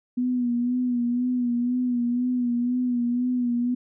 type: tone with vibrato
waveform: sine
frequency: 244.9 Hz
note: B3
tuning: 14 cents flat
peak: -21 dBFS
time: 0.17-3.75 s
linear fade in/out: 10 ms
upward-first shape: sine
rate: 2 Hz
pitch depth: 43 cents each way
effects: none